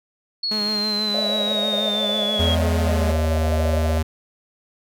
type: linear sweep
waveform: sine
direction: down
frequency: 4366 to 3272 Hz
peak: -21 dBFS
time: 0.43-2.55 s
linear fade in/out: 5 ms
type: tone with vibrato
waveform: sawtooth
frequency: 210.4 Hz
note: G#3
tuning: 23 cents sharp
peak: -22 dBFS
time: 0.51-3.12 s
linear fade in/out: 5 ms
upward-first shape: sine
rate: 6.2 Hz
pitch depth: 34 cents each way
type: band-pass noise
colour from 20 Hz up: pink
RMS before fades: -28 dBFS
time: 1.14-3.98 s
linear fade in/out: 5 ms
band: 540 to 670 Hz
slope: 96 dB/octave
type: tone with pitch glide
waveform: square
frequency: 83.4 to 78.99 Hz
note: E2 to D#2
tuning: +21 to +27 cents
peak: -19 dBFS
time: 2.39-4.03 s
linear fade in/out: 10 ms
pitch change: -94 cents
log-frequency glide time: 2.75-3.08 s
effects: none